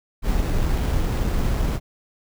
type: noise with sample-and-hold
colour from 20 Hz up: brown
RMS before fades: -21 dBFS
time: 0.22-1.8 s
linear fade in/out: 50 ms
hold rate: 6300 Hz
effects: none